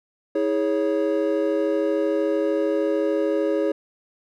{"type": "chord", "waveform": "triangle", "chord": "C# minor", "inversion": "first", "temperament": "equal with one note detuned", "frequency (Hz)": [322.1, 415.3, 554.4], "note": ["E4", "G#4", "C#5"], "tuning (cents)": [-40, 0, 0], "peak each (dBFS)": -22, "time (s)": [0.35, 3.72], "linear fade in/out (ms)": 5, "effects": []}